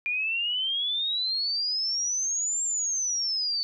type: exponential two-way sweep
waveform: sine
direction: up then down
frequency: 2396 to 7459 to 4484 Hz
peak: -25 dBFS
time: 0.06-3.63 s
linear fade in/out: 0 ms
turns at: 2.63 s
effects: none